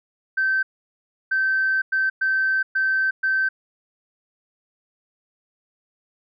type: tone bursts at uneven times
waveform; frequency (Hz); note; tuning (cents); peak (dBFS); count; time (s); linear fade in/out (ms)
sine; 1548; G6; -22; -17; 6; 0.37-0.63 / 1.31-1.82 / 1.92-2.1 / 2.21-2.63 / 2.75-3.11 / 3.23-3.49; 10
effects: tanh soft clip ceiling -13 dBFS